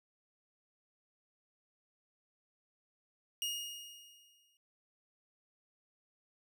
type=tone with exponential decay; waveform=sawtooth; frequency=2861 Hz; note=F7; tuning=41 cents sharp; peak=-30 dBFS; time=3.42-4.57 s; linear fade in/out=1 ms; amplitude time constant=250 ms; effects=none